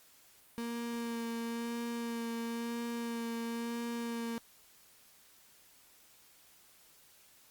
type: tone with vibrato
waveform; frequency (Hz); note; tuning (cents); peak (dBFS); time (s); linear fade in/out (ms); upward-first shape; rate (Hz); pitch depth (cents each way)
35% pulse; 233.1; A#3; 0; -34; 0.58-4.38; 0; sine; 0.99; 15
effects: white hiss -62 dBFS RMS until 7.5 s + Opus 48 kbps